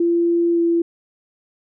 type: tone with pitch glide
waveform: sine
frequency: 341.2 to 337.9 Hz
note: F4 to E4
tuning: -40 to +43 cents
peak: -14 dBFS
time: 0-0.82 s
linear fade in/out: 5 ms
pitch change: -17 cents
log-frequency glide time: 0.52-0.6 s
effects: none